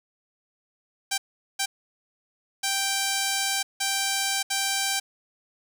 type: tone bursts at uneven times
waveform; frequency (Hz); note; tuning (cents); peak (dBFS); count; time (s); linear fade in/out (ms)
5% pulse; 784; G5; 0; -12; 5; 1.11-1.18 / 1.59-1.66 / 2.63-3.63 / 3.8-4.43 / 4.5-5; 10
effects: none